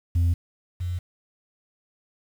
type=tone pair in turn; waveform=sine; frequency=85.7 / 88.93 Hz; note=F2 / F2; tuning=-32 / +32 cents; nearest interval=minor second; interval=64 cents; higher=second; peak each=-15 / -25 dBFS; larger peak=first; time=0.15-0.34 / 0.8-0.99 s; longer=neither; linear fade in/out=10 ms; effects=tanh soft clip ceiling -17 dBFS + 8-bit